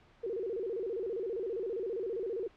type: tone with vibrato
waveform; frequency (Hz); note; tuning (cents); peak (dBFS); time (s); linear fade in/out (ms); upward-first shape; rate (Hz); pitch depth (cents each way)
sine; 419.5; G#4; +17; -33; 0.23-2.48; 10; square; 15; 180
effects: pink hiss -62 dBFS RMS until 2.56 s + low-pass 3000 Hz 12 dB/octave